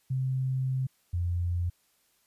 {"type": "tone pair in turn", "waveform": "sine", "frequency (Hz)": [130.9, 87.37], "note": ["C3", "F2"], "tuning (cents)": [1, 1], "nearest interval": "perfect fifth", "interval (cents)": 700, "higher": "first", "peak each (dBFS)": -26, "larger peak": "neither", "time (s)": [[0.1, 0.87], [1.13, 1.7]], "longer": "first", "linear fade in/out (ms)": 10, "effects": ["white hiss -69 dBFS RMS until 2.26 s", "resampled to 32000 Hz"]}